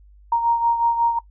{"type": "beating tone pair", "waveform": "sine", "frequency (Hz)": [932.3, 937.8], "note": ["A#5", "A#5"], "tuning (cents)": [0, 10], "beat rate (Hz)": 5.5, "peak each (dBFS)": [-17, -24], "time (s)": [0.32, 1.19], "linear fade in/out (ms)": 5, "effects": ["noise-tail reverb RT60 0.1 s tail -19 dB re dry", "added 50 Hz sine -46 dBFS peak until 1.3 s"]}